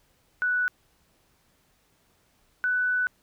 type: tone pair in turn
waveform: sine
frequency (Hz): 1480 / 1492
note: F#6 / F#6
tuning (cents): 0 / +14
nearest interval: unison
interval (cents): 14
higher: second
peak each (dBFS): -22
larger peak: neither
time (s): 0.42-0.68 / 2.64-3.07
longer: second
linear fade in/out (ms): 0
effects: pink hiss -66 dBFS RMS until 3.22 s